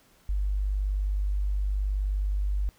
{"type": "tone", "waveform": "sine", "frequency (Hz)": 49.56, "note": "G1", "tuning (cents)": 20, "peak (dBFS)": -24, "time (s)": [0.29, 2.69], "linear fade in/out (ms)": 0, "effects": ["pink hiss -61 dBFS RMS until 2.78 s"]}